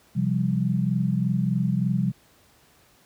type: chord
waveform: sine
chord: C suspended fourth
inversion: none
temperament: equal with one note detuned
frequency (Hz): 130.81 / 172.71 / 196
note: C3 / F3 / G3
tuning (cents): 0 / -19 / 0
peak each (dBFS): -25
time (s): 0.15-2.12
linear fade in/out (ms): 20
effects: pink hiss -58 dBFS RMS until 3.05 s + high-pass 60 Hz 12 dB/octave